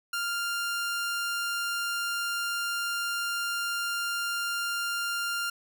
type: tone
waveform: sawtooth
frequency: 1396.9 Hz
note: F6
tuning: in tune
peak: -25 dBFS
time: 0.13-5.5 s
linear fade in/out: 5 ms
effects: none